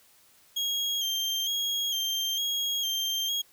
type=tone with vibrato; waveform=35% pulse; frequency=3225 Hz; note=G7; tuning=48 cents sharp; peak=-25 dBFS; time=0.56-3.42 s; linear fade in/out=10 ms; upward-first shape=square; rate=1.1 Hz; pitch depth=34 cents each way; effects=white hiss -60 dBFS RMS until 3.52 s